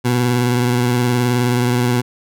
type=tone with vibrato; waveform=20% pulse; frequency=122.6 Hz; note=B2; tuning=12 cents flat; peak=-9 dBFS; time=0.04-2.02 s; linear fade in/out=20 ms; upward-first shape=sine; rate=19 Hz; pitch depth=36 cents each way; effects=none